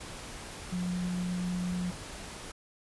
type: tone in noise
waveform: sine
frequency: 179.5 Hz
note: F3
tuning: 48 cents sharp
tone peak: -30 dBFS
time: 0.72-1.91 s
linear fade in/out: 10 ms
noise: pink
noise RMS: -43 dBFS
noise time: 0-2.52 s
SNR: +10 dB
effects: resampled to 24000 Hz